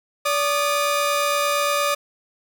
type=tone pair together; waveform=sawtooth; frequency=576.7 / 1222 Hz; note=D5 / D#6; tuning=-32 / -32 cents; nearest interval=octave + minor second; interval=1300 cents; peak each=-18 dBFS; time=0.25-1.95 s; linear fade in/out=10 ms; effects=none